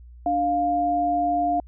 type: tone pair together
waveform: sine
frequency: 293.7 / 701.6 Hz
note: D4 / F5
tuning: 0 / +8 cents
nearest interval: octave + minor third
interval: 1508 cents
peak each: -27 / -20 dBFS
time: 0.26-1.6 s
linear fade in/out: 2 ms
effects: added 60 Hz sine -42 dBFS peak until 1.67 s